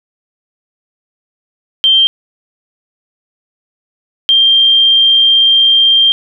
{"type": "tone pair in turn", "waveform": "sine", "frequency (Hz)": [3152, 3179], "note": ["G7", "G7"], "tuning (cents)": [9, 24], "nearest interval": "unison", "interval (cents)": 15, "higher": "second", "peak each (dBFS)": -5, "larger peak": "neither", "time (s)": [[1.84, 2.07], [4.29, 6.12]], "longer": "second", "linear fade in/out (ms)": 0, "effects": []}